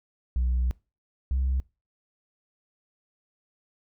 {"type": "tone pair in turn", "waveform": "sine", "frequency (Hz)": [61.74, 65.41], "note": ["B1", "C2"], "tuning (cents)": [0, 0], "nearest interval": "minor second", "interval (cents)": 100, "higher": "second", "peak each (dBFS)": [-20, -21], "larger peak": "first", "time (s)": [[0.36, 0.71], [1.31, 1.6]], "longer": "first", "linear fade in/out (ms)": 0, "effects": ["noise-tail reverb RT60 0.3 s tail -24 dB re dry", "tanh soft clip ceiling -20 dBFS"]}